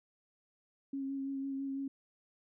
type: tone with vibrato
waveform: sine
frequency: 272.6 Hz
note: C#4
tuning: 29 cents flat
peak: -35 dBFS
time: 0.93-1.88 s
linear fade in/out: 5 ms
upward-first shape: sine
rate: 6 Hz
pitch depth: 18 cents each way
effects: none